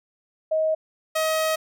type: tone pair in turn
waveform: sine / sawtooth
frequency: 631 / 633.3 Hz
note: D#5 / D#5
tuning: +24 / +30 cents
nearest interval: unison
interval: 6 cents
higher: second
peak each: -19 / -17 dBFS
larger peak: second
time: 0.51-0.75 / 1.15-1.56 s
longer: second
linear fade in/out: 10 ms
effects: none